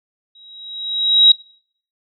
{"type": "tone with exponential growth", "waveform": "sine", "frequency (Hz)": 3836, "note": "A#7", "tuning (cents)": 49, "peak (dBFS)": -4, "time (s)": [0.35, 1.32], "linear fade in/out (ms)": 5, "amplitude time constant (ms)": 210, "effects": ["noise-tail reverb RT60 0.6 s tail -25 dB re dry"]}